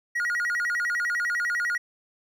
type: tone with vibrato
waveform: triangle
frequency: 1653 Hz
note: G#6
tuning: 9 cents flat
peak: -22 dBFS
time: 0.15-1.78 s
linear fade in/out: 10 ms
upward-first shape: square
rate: 10 Hz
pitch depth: 250 cents each way
effects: none

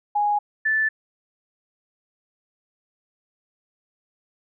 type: tone pair in turn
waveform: sine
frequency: 828 / 1754.5 Hz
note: G#5 / A6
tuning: -5 / -5 cents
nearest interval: octave + minor second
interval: 1300 cents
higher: second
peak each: -18 dBFS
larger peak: neither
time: 0.15-0.39 / 0.65-0.89 s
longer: neither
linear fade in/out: 10 ms
effects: none

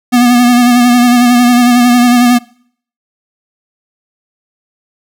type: tone with vibrato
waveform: square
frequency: 243.6 Hz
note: B3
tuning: 24 cents flat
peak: -5 dBFS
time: 0.12-2.39 s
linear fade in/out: 20 ms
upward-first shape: sine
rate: 11 Hz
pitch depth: 34 cents each way
effects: noise-tail reverb RT60 0.6 s tail -24 dB re dry

